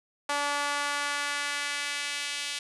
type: tone with high-pass filter sweep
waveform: sawtooth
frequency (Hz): 288.2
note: D4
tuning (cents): -33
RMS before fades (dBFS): -31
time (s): 0.29-2.59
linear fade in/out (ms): 5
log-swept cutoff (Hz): 890 to 2900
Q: 1.3
effects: resampled to 24000 Hz + 8-bit